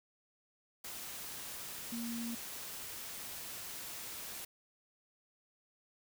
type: tone in noise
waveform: sine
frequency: 233.1 Hz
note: A#3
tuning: in tune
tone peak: -38 dBFS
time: 1.92-2.35 s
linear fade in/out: 5 ms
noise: white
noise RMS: -45 dBFS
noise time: 0.84-4.45 s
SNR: +4 dB
effects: none